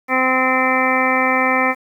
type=harmonic tone; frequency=258.6 Hz; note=C4; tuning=20 cents flat; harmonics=1 / 2 / 3 / 4 / 5 / 7 / 8 / 9; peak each=-22 / -22 / -22 / -22 / -22 / -22 / -22 / -22 dBFS; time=0.08-1.75 s; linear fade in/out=50 ms; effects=8-bit